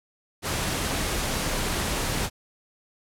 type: noise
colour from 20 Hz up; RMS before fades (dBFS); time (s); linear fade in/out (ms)
pink; -27; 0.42-2.3; 50
effects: low-pass 12000 Hz 12 dB/octave